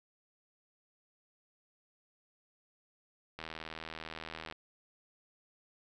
click train, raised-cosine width 0.3 ms, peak -26 dBFS, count 92, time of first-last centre 3.39-4.525 s, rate 80.2 Hz, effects none

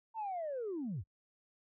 sine linear sweep, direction down, 919 to 69.8 Hz, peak -35 dBFS, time 0.14-1.04 s, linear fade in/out 50 ms, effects noise-tail reverb RT60 0.1 s tail -26 dB re dry + tanh soft clip ceiling -33 dBFS

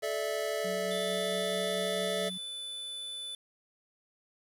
square chord, A suspended fourth, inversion none, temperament equal with one note detuned, 432.7 / 587.3 / 659.3 Hz, A4 / D5 / E5, -29 / 0 / 0 cents, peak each -36 dBFS, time 0.02-2.3 s, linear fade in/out 20 ms
sine tone with tremolo, 185 Hz, F#3, in tune, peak -38 dBFS, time 0.64-2.38 s, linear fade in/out 10 ms, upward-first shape sine, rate 4.5 Hz, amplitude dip 30%
square tone, 3497 Hz, A7, 11 cents flat, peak -38 dBFS, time 0.91-3.35 s, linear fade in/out 2 ms
effects resampled to 32000 Hz + 9-bit

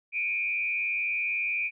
sine tone with frequency modulation, 2402 Hz, D7, 38 cents sharp, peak -26 dBFS, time 0.12-1.71 s, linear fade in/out 50 ms, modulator 102 Hz, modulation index 0.96, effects none

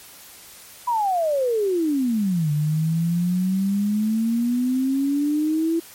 sine exponential two-way sweep, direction down then up, 996 to 146.5 to 335 Hz, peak -18 dBFS, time 0.87-5.8 s, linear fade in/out 10 ms, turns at 2.51 s, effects white hiss -44 dBFS RMS until 5.94 s + MP3 64 kbps

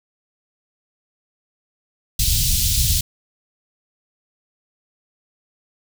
pink band-stop noise, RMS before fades -18 dBFS, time 2.19-3.01 s, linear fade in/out 5 ms, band 130 to 3600 Hz, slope 24 dB/octave, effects none

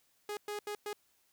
sawtooth tone bursts at uneven times, 415.3 Hz, G#4, in tune, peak -33 dBFS, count 4, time 0.29-0.37 / 0.48-0.59 / 0.67-0.75 / 0.86-0.93 s, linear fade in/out 2 ms, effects white hiss -72 dBFS RMS until 1.32 s

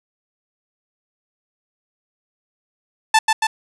sawtooth tone with echo, 880 Hz, A5, in tune, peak -6 dBFS, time 3.14-3.19 s, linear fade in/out 5 ms, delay 140 ms, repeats 2, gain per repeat -3 dB, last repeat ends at 3.47 s, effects resampled to 24000 Hz + 7-bit

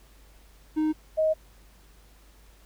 triangle / sine tone pair in turn, 310 / 628.8 Hz, D#4 / D#5, -6 / +18 cents, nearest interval octave, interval 1224 cents, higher second, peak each -20 dBFS, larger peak neither, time 0.76-0.93 / 1.17-1.34 s, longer neither, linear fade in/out 20 ms, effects added 50 Hz sine -53 dBFS peak until 2.65 s + pink hiss -59 dBFS RMS until 2.65 s

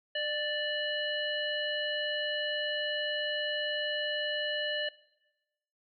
harmonic tone with a mistuned harmonic, 587.3 Hz, D5, in tune, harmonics 1 / 3 / 5 / 7, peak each -35 / -35 / -34 / -44 dBFS, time 0.15-4.89 s, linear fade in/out 5 ms, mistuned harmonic 1, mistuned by +32 cents, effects noise-tail reverb RT60 1.0 s tail -20 dB re dry

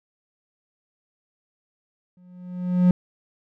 triangle tone with exponential growth, 180 Hz, F#3, 47 cents flat, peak -9 dBFS, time 2.17-2.91 s, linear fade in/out 2 ms, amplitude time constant 160 ms, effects none

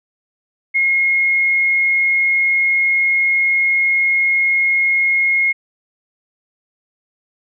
sine tone, 2154 Hz, C7, 50 cents sharp, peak -12 dBFS, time 0.74-5.53 s, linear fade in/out 20 ms, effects none

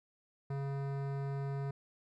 sine tone with hard clipping, 138.6 Hz, C#3, in tune, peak -37 dBFS, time 0.5-1.71 s, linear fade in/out 5 ms, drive 17 dB, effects none

